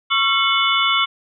sine tone cluster, 1109 / 1356 / 2182 / 2981 / 3478 Hz, C#6 / E6 / C#7 / F#7 / A7, 0 / +49 / -28 / +12 / -21 cents, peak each -21 dBFS, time 0.1-1.06 s, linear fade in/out 20 ms, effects none

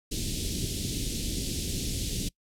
pink band-stop noise, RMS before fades -31 dBFS, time 0.11-2.29 s, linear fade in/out 10 ms, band 370 to 3200 Hz, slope 24 dB/octave, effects noise-tail reverb RT60 0.1 s tail -23 dB re dry + low-pass 11000 Hz 12 dB/octave

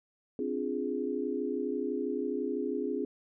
sine chord, D half-diminished seventh, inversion third, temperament equal, 261.6 / 293.7 / 349.2 / 415.3 Hz, C4 / D4 / F4 / Ab4, 0 / 0 / 0 / 0 cents, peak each -35 / -37 / -37 / -34 dBFS, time 0.39-3.05 s, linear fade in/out 2 ms, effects none

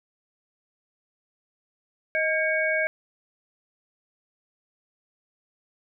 sine tone cluster, 628 / 1615 / 2235 Hz, D#5 / G#6 / C#7, +16 / -49 / +14 cents, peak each -26 dBFS, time 2.15-2.87 s, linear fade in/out 0 ms, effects none

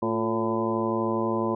harmonic tone with a mistuned harmonic, 112.1 Hz, A2, 33 cents sharp, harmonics 1 / 2 / 3 / 4 / 5 / 6 / 7 / 8 / 9, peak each -36 / -29 / -28 / -33 / -32 / -38 / -40 / -36 / -31 dBFS, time 0.02-1.55 s, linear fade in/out 5 ms, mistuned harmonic 3, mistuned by +55 cents, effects none

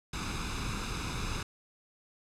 pink noise with comb filter, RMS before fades -35 dBFS, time 0.13-1.43 s, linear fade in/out 5 ms, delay 0.79 ms, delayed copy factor +0.7, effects low-pass 7000 Hz 12 dB/octave

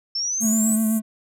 sine exponential sweep, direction up, 5330 to 8170 Hz, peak -22 dBFS, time 0.15-0.76 s, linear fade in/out 5 ms
pink band-pass noise, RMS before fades -32 dBFS, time 0.4-1 s, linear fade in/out 20 ms, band 7000 to 15000 Hz, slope 96 dB/octave
triangle tone with vibrato, 220 Hz, A3, in tune, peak -16 dBFS, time 0.4-1.02 s, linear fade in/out 50 ms, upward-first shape sine, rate 7.9 Hz, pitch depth 27 cents each way
effects none

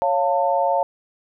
sine chord, Db augmented, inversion none, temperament equal with one note detuned, 554.4 / 698.5 / 894.3 Hz, Db5 / F5 / A5, 0 / 0 / +28 cents, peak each -21 dBFS, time 0.02-0.83 s, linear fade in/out 0 ms, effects none

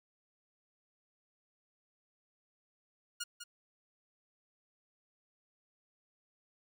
10% pulse tone with echo, 1428 Hz, F6, 38 cents sharp, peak -28 dBFS, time 3.2-3.24 s, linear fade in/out 10 ms, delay 200 ms, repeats 1, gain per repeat -8 dB, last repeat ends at 3.44 s, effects none

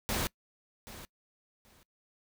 pink noise with echo, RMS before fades -32 dBFS, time 0.09-0.27 s, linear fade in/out 0 ms, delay 780 ms, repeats 2, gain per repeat -15 dB, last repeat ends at 1.83 s, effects noise-tail reverb RT60 0.1 s tail -23 dB re dry

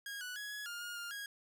sawtooth tone with pitch steps, 1637 / 1479 / 1673 / 1683 / 1411 / 1427 / 1405 / 1644 Hz, G#6 / F#6 / G#6 / G#6 / F6 / F6 / F6 / G#6, -25 / -1 / +12 / +23 / +17 / +37 / +10 / -18 cents, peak -38 dBFS, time 0.06-1.26 s, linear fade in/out 2 ms, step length 150 ms, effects none

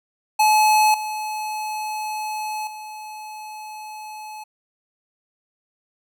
square tone with level steps, 857 Hz, A5, 46 cents flat, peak -14 / -26 / -34 dBFS, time 0.39-4.44 s, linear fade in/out 10 ms, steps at 0.94 / 2.67 s, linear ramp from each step 2 ms, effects none

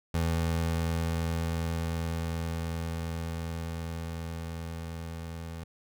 25% pulse tone with level ramp, 82.7 Hz, E2, 6 cents sharp, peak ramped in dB -22 to -34 dBFS, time 0.14-5.64 s, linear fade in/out 5 ms, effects none

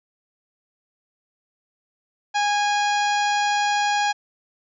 harmonic tone with a mistuned harmonic, 824 Hz, G#5, 14 cents flat, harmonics 1 / 2 / 3 / 4 / 5 / 6 / 7 / 8, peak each -20 / -26 / -30 / -32 / -34 / -36 / -37 / -38 dBFS, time 2.34-4.13 s, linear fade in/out 20 ms, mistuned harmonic 8, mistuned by +78 cents, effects none

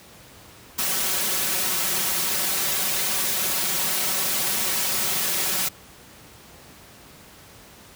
white noise with comb filter, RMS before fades -24 dBFS, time 0.78-5.69 s, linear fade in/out 10 ms, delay 5.3 ms, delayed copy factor +0.9, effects pink hiss -47 dBFS RMS until 7.95 s + high-pass 60 Hz 12 dB/octave

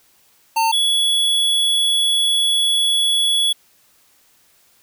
square tone pair in turn, 900 / 3382 Hz, A5 / G#7, +39 / +31 cents, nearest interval octave + major seventh, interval 2292 cents, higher second, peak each -15 / -15 dBFS, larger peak neither, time 0.56-0.72 / 0.72-3.53 s, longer second, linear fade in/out 10 ms, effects white hiss -56 dBFS RMS until 4.82 s

